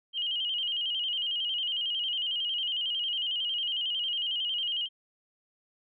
sine tone with vibrato, 3020 Hz, F#7, 35 cents sharp, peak -28 dBFS, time 0.13-4.89 s, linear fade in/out 50 ms, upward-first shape square, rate 11 Hz, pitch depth 72 cents each way, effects none

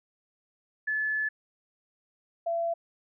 sine tone pair in turn, 1727 / 674.8 Hz, A6 / E5, -33 / +40 cents, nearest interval octave + major third, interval 1627 cents, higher first, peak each -26 dBFS, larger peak neither, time 0.87-1.29 / 2.46-2.74 s, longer first, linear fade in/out 10 ms, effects none

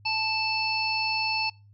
harmonic tone, 880 Hz, A5, in tune, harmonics 1 / 3 / 5 / 6, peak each -30 / -28 / -30 / -36 dBFS, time 0.05-1.5 s, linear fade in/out 10 ms, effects noise-tail reverb RT60 0.3 s tail -25 dB re dry + added 102 Hz sine -51 dBFS peak until 1.73 s

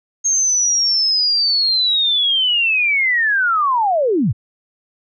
sine linear sweep, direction down, 6480 to 82.41 Hz, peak -13 dBFS, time 0.24-4.33 s, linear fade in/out 20 ms, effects none

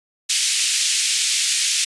white band-pass noise, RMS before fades -20 dBFS, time 0.29-1.85 s, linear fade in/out 10 ms, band 2300 to 8600 Hz, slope 24 dB/octave, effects resampled to 24000 Hz

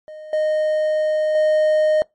triangle tone with level steps, 617 Hz, D#5, 15 cents flat, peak -31 / -14 / -11 dBFS, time 0.08-2.02 s, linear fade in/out 0 ms, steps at 0.33 / 1.35 s, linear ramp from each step 2 ms, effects noise-tail reverb RT60 0.2 s tail -25 dB re dry + MP3 48 kbps

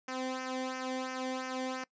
sawtooth tone with flanger, 258.4 Hz, C4, 21 cents flat, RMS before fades -37 dBFS, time 0.08-1.84 s, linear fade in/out 5 ms, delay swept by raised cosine 0.25 to 0.77 ms, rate 2.9 Hz, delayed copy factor -0.75, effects noise-tail reverb RT60 0.1 s tail -22 dB re dry + resampled to 16000 Hz

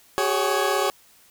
20% pulse chord, F# suspended second, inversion none, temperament equal with one note detuned, 379.5 / 415.3 / 554.4 Hz, F#4 / G#4 / C#5, +44 / 0 / 0 cents, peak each -20 dBFS, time 0.18-0.9 s, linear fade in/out 0 ms, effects white hiss -55 dBFS RMS until 1.3 s

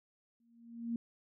sine tone with exponential growth, 233.1 Hz, A#3, in tune, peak -31 dBFS, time 0.4-0.96 s, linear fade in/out 2 ms, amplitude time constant 120 ms, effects none

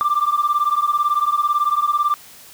sine beating tone pair, 1174.7 / 1192.7 Hz, D6 / D6, 0 / +26 cents, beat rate 18 Hz, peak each -17 dBFS, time 0.01-2.14 s, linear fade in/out 0 ms, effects tanh soft clip ceiling -11 dBFS + white hiss -43 dBFS RMS until 2.53 s

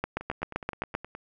two click trains, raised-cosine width 0.5 ms, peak -13 / -24 dBFS, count 8 / 10, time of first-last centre 0.04-0.95 / 0.21-1.15 s, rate 7.69 / 9.57 Hz, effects none

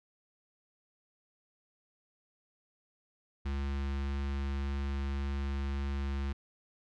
square tone with notch filter, 69.3 Hz, C#2, in tune, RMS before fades -34 dBFS, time 3.45-6.33 s, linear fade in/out 10 ms, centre 570 Hz, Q 1.2, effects low-pass 4000 Hz 12 dB/octave

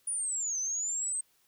sine linear two-way sweep, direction down then up, 9750 to 6030 to 8390 Hz, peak -30 dBFS, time 0.07-1.21 s, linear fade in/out 5 ms, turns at 0.59 s, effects white hiss -69 dBFS RMS until 1.47 s

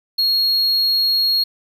triangle tone, 4295 Hz, C8, 44 cents sharp, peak -13 dBFS, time 0.18-1.44 s, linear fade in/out 10 ms, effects 9-bit

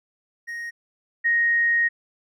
triangle / sine tone pair in turn, 1870 / 1870 Hz, A#6 / A#6, +5 / +5 cents, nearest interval unison, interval 0 cents, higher neither, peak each -28 / -17 dBFS, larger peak second, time 0.47-0.71 / 1.24-1.89 s, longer second, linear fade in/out 20 ms, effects none

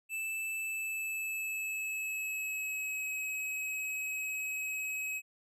square tone with pitch glide, 2637 to 2553 Hz, E7 to D#7, 0 to +44 cents, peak -35 dBFS, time 0.09-5.22 s, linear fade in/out 50 ms, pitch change -56 cents, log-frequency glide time 0.57-3.08 s, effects none

